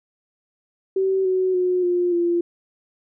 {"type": "tone with pitch steps", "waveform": "sine", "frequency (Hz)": [382.7, 372.9, 363.3, 354, 344.9], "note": ["G4", "F#4", "F#4", "F4", "F4"], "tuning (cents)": [-42, 14, -32, 23, -22], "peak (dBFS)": -17, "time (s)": [0.96, 2.41], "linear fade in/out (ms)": 5, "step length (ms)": 290, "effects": []}